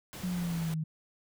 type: noise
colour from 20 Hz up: pink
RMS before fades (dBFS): -44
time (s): 0.13-0.74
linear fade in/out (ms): 0
type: exponential sweep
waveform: sine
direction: down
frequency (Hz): 183.3 to 155.56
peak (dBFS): -30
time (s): 0.23-0.84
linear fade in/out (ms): 10
effects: none